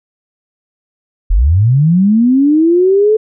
sine linear sweep, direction up, 36.21 to 440 Hz, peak -6 dBFS, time 1.3-3.17 s, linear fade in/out 10 ms, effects none

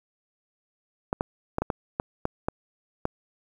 clicks, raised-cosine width 1 ms, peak -11 dBFS, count 9, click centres 1.129 / 1.209 / 1.584 / 1.62 / 1.702 / 1.999 / 2.254 / 2.485 / 3.054 s, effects 8-bit

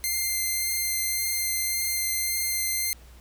5% pulse tone with vibrato, 2093 Hz, C7, in tune, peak -15 dBFS, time 0.04-2.93 s, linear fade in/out 0 ms, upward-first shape sine, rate 1.8 Hz, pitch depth 9 cents each way, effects added 60 Hz sine -47 dBFS peak until 3.2 s + pink hiss -55 dBFS RMS until 3.2 s

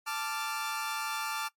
sawtooth chord, D minor, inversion second, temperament equal with one note detuned, 880 / 1174.7 / 1385.7 Hz, A5 / D6 / F6, 0 / 0 / -14 cents, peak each -33 dBFS, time 0.06-1.49 s, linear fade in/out 20 ms, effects noise-tail reverb RT60 0.1 s tail -20 dB re dry + MP3 64 kbps

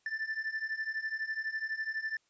triangle beating tone pair, 1760 / 1772 Hz, A6 / A6, 0 / +12 cents, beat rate 12 Hz, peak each -36 / -34 dBFS, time 0.06-2.17 s, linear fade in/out 2 ms, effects white hiss -73 dBFS RMS until 2.29 s + resampled to 16000 Hz

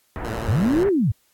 pink low-pass noise, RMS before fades -30 dBFS, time 0.16-0.89 s, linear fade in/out 0 ms, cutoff 1800 Hz, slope 24 dB/octave
10% pulse tone with vibrato, 113.2 Hz, A2, 50 cents sharp, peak -21 dBFS, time 0.24-0.84 s, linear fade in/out 5 ms, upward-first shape square, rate 11 Hz, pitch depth 65 cents each way
sine linear two-way sweep, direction up then down, 75.1 to 415.3 to 81.9 Hz, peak -16 dBFS, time 0.48-1.12 s, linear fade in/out 10 ms, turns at 0.88 s
effects white hiss -63 dBFS RMS until 1.33 s + AAC 64 kbps

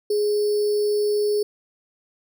sine tone with sample-and-hold, 416.3 Hz, G#4, 4 cents sharp, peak -18 dBFS, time 0.1-1.43 s, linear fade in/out 5 ms, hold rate 4900 Hz, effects none

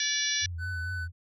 harmonic tone, 577 Hz, D5, 31 cents flat, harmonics 3 / 4 / 5 / 6 / 7 / 8 / 9 / 10, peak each -33 / -37 / -38 / -33 / -35 / -41 / -37 / -31 dBFS, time 0-0.46 s, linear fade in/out 2 ms
sine tone with vibrato, 87 Hz, F2, 6 cents flat, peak -33 dBFS, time 0.41-1.12 s, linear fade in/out 50 ms, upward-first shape triangle, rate 4.4 Hz, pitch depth 110 cents each way
triangle tone, 1500 Hz, F#6, 23 cents sharp, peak -32 dBFS, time 0.58-1.08 s, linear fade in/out 50 ms
effects none

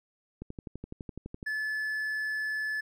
click train, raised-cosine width 3 ms, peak -26 dBFS, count 13, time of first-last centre 0.42-1.428 s, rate 11.9 Hz
triangle tone, 1729 Hz, A6, 31 cents flat, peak -28 dBFS, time 1.46-2.81 s, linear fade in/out 10 ms
effects none

